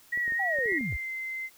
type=tone with vibrato; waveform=sine; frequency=1894 Hz; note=A#6; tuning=27 cents sharp; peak=-26 dBFS; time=0.12-0.79 s; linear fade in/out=10 ms; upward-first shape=sine; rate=3.7 Hz; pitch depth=41 cents each way
type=clicks; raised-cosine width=2 ms; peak=-33 dBFS; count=8; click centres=0.175 / 0.279 / 0.322 / 0.587 / 0.659 / 0.722 / 0.81 / 0.925 s
type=linear sweep; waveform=sine; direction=down; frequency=812 to 42.43 Hz; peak=-30 dBFS; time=0.39-0.97 s; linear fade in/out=10 ms
type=tone with pitch glide; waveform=sine; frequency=2116 to 2072 Hz; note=C7 to C7; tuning=+19 to -17 cents; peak=-32 dBFS; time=0.65-1.5 s; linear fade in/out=50 ms; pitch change=-36 cents; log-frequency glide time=0.78-1.11 s
effects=white hiss -57 dBFS RMS until 1.57 s